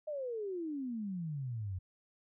sine exponential sweep, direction down, 625 to 88.5 Hz, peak -36 dBFS, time 0.07-1.79 s, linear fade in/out 10 ms, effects none

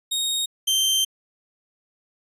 sawtooth tone pair in turn, 3735 / 3132 Hz, A#7 / G7, +3 / -2 cents, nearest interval minor third, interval 305 cents, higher first, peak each -19 / -15 dBFS, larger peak second, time 0.11-0.46 / 0.67-1.05 s, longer second, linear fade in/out 10 ms, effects resampled to 32000 Hz

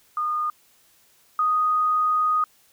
sine tone pair in turn, 1223 / 1243.7 Hz, D#6 / D#6, -30 / -1 cents, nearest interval unison, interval 29 cents, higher second, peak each -22 / -18 dBFS, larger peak second, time 0.17-0.5 / 1.39-2.44 s, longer second, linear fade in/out 2 ms, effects white hiss -59 dBFS RMS until 2.72 s

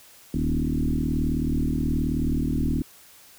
sine tone with frequency modulation, 153.8 Hz, D#3, 20 cents flat, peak -21 dBFS, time 0.34-2.82 s, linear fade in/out 2 ms, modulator 38.8 Hz, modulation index 3.9, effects white hiss -51 dBFS RMS until 3.38 s

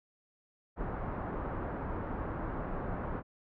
pink low-pass noise, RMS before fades -37 dBFS, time 0.76-3.23 s, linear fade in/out 50 ms, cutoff 1400 Hz, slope 24 dB/octave, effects none

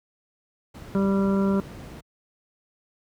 brown noise, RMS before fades -35 dBFS, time 0.74-2.01 s, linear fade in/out 10 ms
harmonic tone, 196 Hz, G3, in tune, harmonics 1 / 2 / 3 / 5 / 6 / 7, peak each -20 / -27 / -32 / -36 / -41 / -37 dBFS, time 0.95-1.6 s, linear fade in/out 0 ms
effects high-pass 80 Hz 12 dB/octave

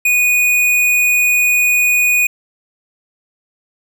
square tone, 2475 Hz, D#7, 10 cents flat, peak -11 dBFS, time 0.05-2.27 s, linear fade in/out 5 ms, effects none

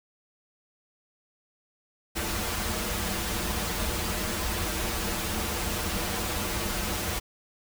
pink noise with comb filter, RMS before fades -30 dBFS, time 2.15-7.2 s, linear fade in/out 20 ms, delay 7.4 ms, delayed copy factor -0.85, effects none

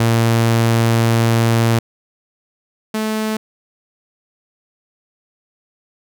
sawtooth tone pair in turn, 115.1 / 217.3 Hz, A#2 / A3, -22 / -21 cents, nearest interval major seventh, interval 1101 cents, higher second, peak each -8 / -14 dBFS, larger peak first, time 0-1.79 / 2.94-3.37 s, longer first, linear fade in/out 5 ms, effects none

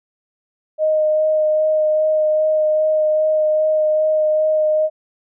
sine tone with vibrato, 619 Hz, D#5, 9 cents flat, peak -13 dBFS, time 0.78-4.9 s, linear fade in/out 50 ms, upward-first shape sine, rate 2.5 Hz, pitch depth 11 cents each way, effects none

